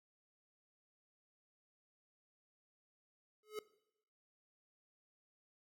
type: tone with exponential growth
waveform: square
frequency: 426.5 Hz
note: G#4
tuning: 46 cents sharp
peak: -38 dBFS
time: 3.43-3.59 s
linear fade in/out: 2 ms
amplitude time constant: 34 ms
effects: noise-tail reverb RT60 0.8 s tail -19 dB re dry